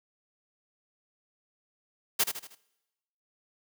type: noise with echo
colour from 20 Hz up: white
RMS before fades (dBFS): -24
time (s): 2.19-2.24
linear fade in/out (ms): 10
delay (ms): 78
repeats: 4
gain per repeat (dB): -7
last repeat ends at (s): 2.552
effects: noise-tail reverb RT60 1.0 s tail -24 dB re dry + high-pass 200 Hz 12 dB/octave